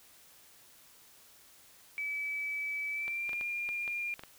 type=tone with pitch glide; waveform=sine; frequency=2297 to 2404 Hz; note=D7 to D7; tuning=-39 to +40 cents; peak=-33 dBFS; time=1.98-4.14 s; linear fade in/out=0 ms; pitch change=+79 cents; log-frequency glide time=2.9-3.35 s
type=clicks; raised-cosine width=0.3 ms; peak=-28 dBFS; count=8; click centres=3.08 / 3.293 / 3.332 / 3.411 / 3.69 / 3.878 / 4.194 / 4.236 s
effects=white hiss -59 dBFS RMS until 4.38 s